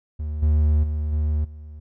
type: tone with level steps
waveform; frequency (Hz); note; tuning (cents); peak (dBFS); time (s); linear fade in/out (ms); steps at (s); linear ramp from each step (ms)
triangle; 75.7; D#2; -47; -23 / -13 / -20 / -17 / -34; 0.19-1.8; 10; 0.42 / 0.83 / 1.12 / 1.44; 10
effects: none